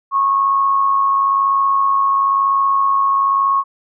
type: tone with amplitude modulation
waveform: sine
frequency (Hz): 1096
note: C#6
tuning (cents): -20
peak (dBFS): -10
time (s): 0.11-3.64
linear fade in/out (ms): 50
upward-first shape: sine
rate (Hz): 101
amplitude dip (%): 40
effects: none